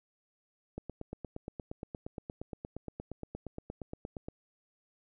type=click train; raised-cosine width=2 ms; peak=-26 dBFS; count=31; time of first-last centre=0.78-4.285 s; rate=8.56 Hz; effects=none